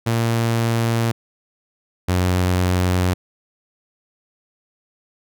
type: tone pair in turn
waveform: sawtooth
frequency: 115.5 / 90.83 Hz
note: A#2 / F#2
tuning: -16 / -32 cents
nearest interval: major third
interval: 416 cents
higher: first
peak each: -13 / -12 dBFS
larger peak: second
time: 0.06-1.12 / 2.08-3.14 s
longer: neither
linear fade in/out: 10 ms
effects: none